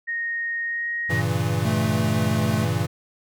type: tone with pitch glide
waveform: sine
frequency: 1860 to 1877.3 Hz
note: A#6 to A#6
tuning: -4 to +12 cents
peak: -24 dBFS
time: 0.07-1.22 s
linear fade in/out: 20 ms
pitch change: +16 cents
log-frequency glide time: 0.65-0.88 s
type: chord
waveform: square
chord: G diminished seventh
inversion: none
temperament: equal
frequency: 98 / 116.54 / 138.59 / 164.81 Hz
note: G2 / Bb2 / Db3 / Fb3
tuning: 0 / 0 / 0 / 0 cents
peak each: -27 / -26 / -30 / -28 dBFS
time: 1.09-2.87 s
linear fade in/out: 20 ms
type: tone with vibrato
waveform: square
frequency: 217.8 Hz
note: A3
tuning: 17 cents flat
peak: -25 dBFS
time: 1.65-2.65 s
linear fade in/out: 0 ms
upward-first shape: sine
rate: 6.2 Hz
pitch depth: 20 cents each way
effects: none